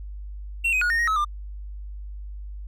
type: tone with pitch steps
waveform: triangle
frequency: 2724 / 2516 / 1447 / 1841 / 1879 / 1288 / 1196 Hz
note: F7 / D#7 / F#6 / A#6 / A#6 / E6 / D6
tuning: -44 / +19 / -39 / -22 / +13 / -41 / +31 cents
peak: -18 dBFS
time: 0.64-1.249 s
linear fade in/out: 10 ms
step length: 87 ms
effects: added 50 Hz sine -33 dBFS peak until 2.67 s